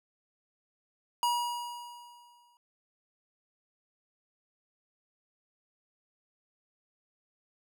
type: tone with exponential decay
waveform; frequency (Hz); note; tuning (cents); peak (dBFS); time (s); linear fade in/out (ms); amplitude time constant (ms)
square; 960; B5; -49; -25; 1.23-2.57; 1; 290
effects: none